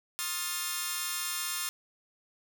5% pulse chord, F dominant seventh, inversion second, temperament equal with one note detuned, 1067.9 / 1244.5 / 1396.9 / 1760 Hz, C6 / Eb6 / F6 / A6, +35 / 0 / 0 / 0 cents, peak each -26 dBFS, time 0.19-1.69 s, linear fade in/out 0 ms, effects none

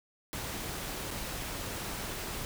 pink noise with dropouts, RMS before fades -38 dBFS, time 0.33-2.45 s, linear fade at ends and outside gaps 0 ms, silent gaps 1.106-1.111 s, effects none

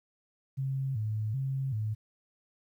sine tone with vibrato, 120.5 Hz, B2, 42 cents flat, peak -29 dBFS, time 0.57-1.95 s, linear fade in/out 20 ms, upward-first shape square, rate 1.3 Hz, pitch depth 190 cents each way, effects 11-bit

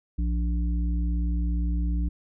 harmonic tone, 58.7 Hz, A#1, 13 cents sharp, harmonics 1 / 3 / 5, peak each -23 / -33 / -37 dBFS, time 0.18-2.09 s, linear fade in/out 10 ms, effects none

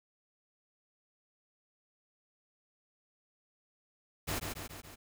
pink noise with echo, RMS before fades -35 dBFS, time 4.27-4.4 s, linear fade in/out 20 ms, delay 140 ms, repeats 4, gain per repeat -4 dB, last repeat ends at 4.96 s, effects none

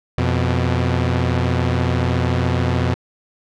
sawtooth tone pair together, 87.31 / 124.08 Hz, F2 / B2, 0 / +9 cents, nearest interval tritone, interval 609 cents, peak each -15 dBFS, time 0.18-2.94 s, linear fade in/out 0 ms, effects low-pass 4000 Hz 12 dB/octave

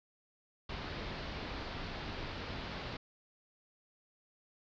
pink low-pass noise, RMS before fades -42 dBFS, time 0.69-2.97 s, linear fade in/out 5 ms, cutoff 4800 Hz, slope 48 dB/octave, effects none

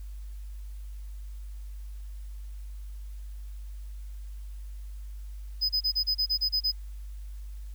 triangle tone bursts, 5020 Hz, D#8, 15 cents sharp, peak -22 dBFS, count 10, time 5.61-6.72 s, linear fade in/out 20 ms, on 84 ms, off 30 ms, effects added 50 Hz sine -37 dBFS peak until 7.74 s + white hiss -62 dBFS RMS until 7.74 s

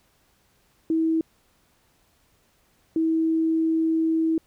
sine tone pair in turn, 323.1 / 323.1 Hz, E4 / E4, -35 / -35 cents, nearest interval unison, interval 0 cents, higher neither, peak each -19 dBFS, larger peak neither, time 0.9-1.21 / 2.96-4.38 s, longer second, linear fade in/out 2 ms, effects pink hiss -64 dBFS RMS until 4.46 s

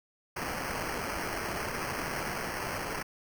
violet noise with sample-and-hold, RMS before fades -35 dBFS, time 0.36-3.03 s, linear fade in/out 10 ms, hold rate 3675 Hz, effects none

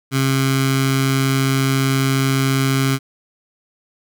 15% pulse tone with notch filter, 134.5 Hz, C3, 48 cents sharp, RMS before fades -17 dBFS, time 0.11-2.99 s, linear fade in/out 50 ms, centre 550 Hz, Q 0.67, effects none

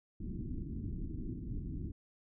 pink low-pass noise, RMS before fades -40 dBFS, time 0.2-1.92 s, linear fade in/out 5 ms, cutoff 330 Hz, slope 48 dB/octave, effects none

